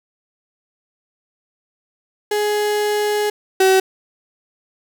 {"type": "tone pair in turn", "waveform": "35% pulse", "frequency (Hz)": [418, 379.8], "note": ["G#4", "F#4"], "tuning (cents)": [11, 45], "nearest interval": "major second", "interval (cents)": 166, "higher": "first", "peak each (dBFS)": [-15, -9], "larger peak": "second", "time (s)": [[2.31, 3.3], [3.6, 3.8]], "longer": "first", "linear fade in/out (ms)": 5, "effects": []}